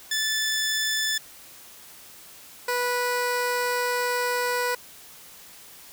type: tone pair in turn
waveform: 15% pulse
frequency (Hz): 1749 / 490.8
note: A6 / B4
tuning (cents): -11 / -11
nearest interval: octave + minor seventh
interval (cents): 2200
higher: first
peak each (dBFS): -17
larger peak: neither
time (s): 0.11-1.18 / 2.68-4.75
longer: second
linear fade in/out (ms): 5
effects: white hiss -47 dBFS RMS until 5.92 s

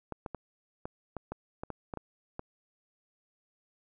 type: clicks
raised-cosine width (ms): 1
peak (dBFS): -23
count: 11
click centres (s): 0.123 / 0.262 / 0.347 / 0.855 / 1.167 / 1.32 / 1.635 / 1.703 / 1.938 / 1.973 / 2.394
effects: none

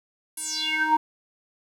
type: tone with band-pass filter sweep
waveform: square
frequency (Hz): 312.4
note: D#4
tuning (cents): +7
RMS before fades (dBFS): -25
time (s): 0.37-0.97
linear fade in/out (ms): 5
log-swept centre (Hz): 11000 to 810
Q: 6.3
effects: 9-bit

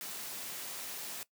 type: noise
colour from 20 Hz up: white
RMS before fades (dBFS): -42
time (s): 0.01-1.23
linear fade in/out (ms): 0
effects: noise-tail reverb RT60 0.1 s tail -19 dB re dry + high-pass 150 Hz 12 dB/octave

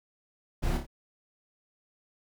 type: noise with echo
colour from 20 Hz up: brown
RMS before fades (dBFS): -29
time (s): 0.62-0.78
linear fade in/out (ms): 20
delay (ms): 29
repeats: 3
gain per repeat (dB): -5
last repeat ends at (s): 0.867
effects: none

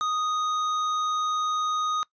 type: tone with tanh clipping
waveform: triangle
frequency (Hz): 1244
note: D#6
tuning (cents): -1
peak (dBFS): -26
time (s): 0.01-2.03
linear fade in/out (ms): 0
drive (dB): 17
effects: noise-tail reverb RT60 0.1 s tail -22 dB re dry + resampled to 16000 Hz

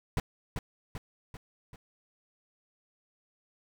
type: noise with echo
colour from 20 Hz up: brown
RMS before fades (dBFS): -28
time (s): 0.17-0.2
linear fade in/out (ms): 2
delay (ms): 390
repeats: 4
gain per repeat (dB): -5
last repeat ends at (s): 1.76
effects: none

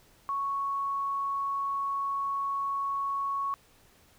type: tone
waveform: sine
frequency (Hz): 1108.7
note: C#6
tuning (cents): 0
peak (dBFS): -28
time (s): 0.29-3.54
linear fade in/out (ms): 0
effects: pink hiss -61 dBFS RMS until 4.18 s

